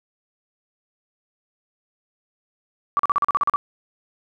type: tone bursts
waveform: sine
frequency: 1154 Hz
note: D6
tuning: 31 cents flat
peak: -15 dBFS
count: 10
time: 2.97-3.56 s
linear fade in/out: 0 ms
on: 23 ms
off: 40 ms
effects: none